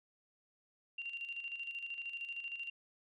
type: tone with tremolo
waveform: sine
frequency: 2770 Hz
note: F7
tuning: 15 cents flat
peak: -38 dBFS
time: 0.98-2.7 s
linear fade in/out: 5 ms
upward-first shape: square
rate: 13 Hz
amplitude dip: 55%
effects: MP3 64 kbps